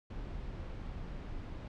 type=noise; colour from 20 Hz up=brown; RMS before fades=-42 dBFS; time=0.1-1.68 s; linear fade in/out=5 ms; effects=low-pass 4000 Hz 12 dB/octave